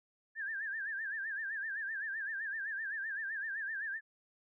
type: tone with vibrato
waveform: sine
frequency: 1686 Hz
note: G#6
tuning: 26 cents sharp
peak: -36 dBFS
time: 0.35-4.01 s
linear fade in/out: 50 ms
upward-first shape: sine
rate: 7.8 Hz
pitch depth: 130 cents each way
effects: none